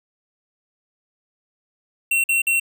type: tone bursts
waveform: square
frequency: 2724 Hz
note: F7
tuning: 44 cents flat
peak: -17 dBFS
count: 3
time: 2.11-2.598 s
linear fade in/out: 5 ms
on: 130 ms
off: 49 ms
effects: none